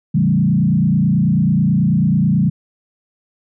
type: tone with frequency modulation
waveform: sine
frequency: 174.61 Hz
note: F3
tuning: in tune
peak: -11 dBFS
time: 0.14-2.5 s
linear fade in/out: 10 ms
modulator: 29.2 Hz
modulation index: 1.5
effects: none